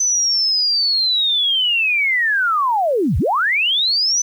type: linear two-way sweep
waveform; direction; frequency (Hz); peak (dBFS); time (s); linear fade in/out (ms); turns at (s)
sine; down then up; 6100 to 55 to 6100; -14; 0-4.22; 5; 3.18
effects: 8-bit